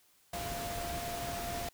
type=tone in noise; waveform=sine; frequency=694 Hz; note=F5; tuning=11 cents flat; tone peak=-39 dBFS; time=0.33-1.69 s; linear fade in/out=5 ms; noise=pink; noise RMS=-40 dBFS; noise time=0.33-1.69 s; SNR=-2 dB; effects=white hiss -67 dBFS RMS until 1.73 s